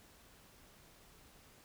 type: silence
effects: pink hiss -62 dBFS RMS until 1.64 s